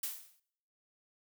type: noise with exponential decay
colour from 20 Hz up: blue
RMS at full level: -34 dBFS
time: 0.03-0.4 s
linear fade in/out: 5 ms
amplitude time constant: 80 ms
effects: noise-tail reverb RT60 0.7 s tail -22 dB re dry